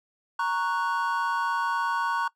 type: chord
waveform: triangle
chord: F# major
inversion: first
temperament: equal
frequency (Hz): 932.3 / 1108.7 / 1480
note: A#5 / C#6 / F#6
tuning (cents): 0 / 0 / 0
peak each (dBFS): -26 / -27 / -28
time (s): 0.39-2.28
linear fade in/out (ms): 5
effects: noise-tail reverb RT60 0.1 s tail -21 dB re dry